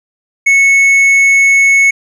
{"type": "tone with tanh clipping", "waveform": "sine", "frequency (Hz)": 2203, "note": "C#7", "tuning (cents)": -11, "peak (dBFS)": -6, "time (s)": [0.46, 1.91], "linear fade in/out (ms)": 10, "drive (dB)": 6, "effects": []}